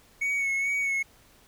triangle tone with vibrato, 2217 Hz, C#7, in tune, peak -23 dBFS, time 0.21-1.03 s, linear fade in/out 10 ms, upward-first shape sine, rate 2.3 Hz, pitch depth 31 cents each way, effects pink hiss -58 dBFS RMS until 1.47 s

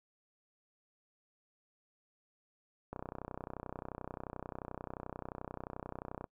click train, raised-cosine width 1 ms, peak -27 dBFS, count 105, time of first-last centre 2.93-6.242 s, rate 31.4 Hz, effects noise-tail reverb RT60 0.1 s tail -25 dB re dry

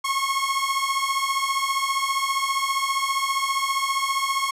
sawtooth beating tone pair, 1082 / 1097 Hz, C#6 / C#6, -42 / -18 cents, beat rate 15 Hz, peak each -21 dBFS, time 0.04-4.51 s, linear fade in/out 10 ms, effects low-pass 12000 Hz 12 dB/octave

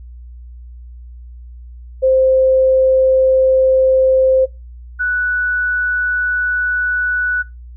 sine tone pair in turn, 523.3 / 1480.1 Hz, C5 / F#6, 0 / 0 cents, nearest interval octave + tritone, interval 1800 cents, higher second, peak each -9 / -14 dBFS, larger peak first, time 2.02-4.46 / 4.99-7.43 s, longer neither, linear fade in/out 20 ms, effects noise-tail reverb RT60 0.2 s tail -19 dB re dry + added 60 Hz sine -32 dBFS peak until 7.76 s

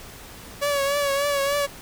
sawtooth tone with vibrato, 565 Hz, C#5, 33 cents sharp, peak -17 dBFS, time 0.61-1.67 s, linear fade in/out 20 ms, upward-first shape triangle, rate 3.4 Hz, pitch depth 52 cents each way, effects pink hiss -42 dBFS RMS until 1.81 s

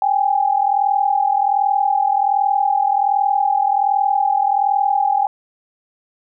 sine tone pair together, 789.3 / 830.6 Hz, G5 / G#5, +12 / 0 cents, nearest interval minor second, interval 88 cents, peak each -16 / -17 dBFS, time 0.02-5.27 s, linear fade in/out 2 ms, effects none

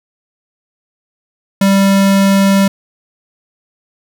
square tone, 196 Hz, G3, in tune, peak -8 dBFS, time 1.61-2.68 s, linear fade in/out 5 ms, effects none

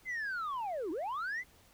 sine linear two-way sweep, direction down then up, 2093 to 296.4 to 2093 Hz, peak -32 dBFS, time 0.05-1.44 s, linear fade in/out 50 ms, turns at 0.91 s, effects tanh soft clip ceiling -33 dBFS + pink hiss -63 dBFS RMS until 1.73 s

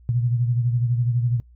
sine beating tone pair, 119.5 / 131.5 Hz, A#2 / C3, +43 / +9 cents, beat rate 12 Hz, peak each -19 / -27 dBFS, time 0.09-1.4 s, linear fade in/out 0 ms, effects noise-tail reverb RT60 0.1 s tail -21 dB re dry + added 60 Hz sine -47 dBFS peak until 1.55 s

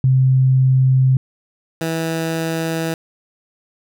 sine / 15% pulse tone pair in turn, 130.81 / 163.12 Hz, C3 / E3, 0 / -18 cents, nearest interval major third, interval 382 cents, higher second, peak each -10 / -13 dBFS, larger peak first, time 0.04-1.17 / 1.81-2.94 s, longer neither, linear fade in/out 2 ms, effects none

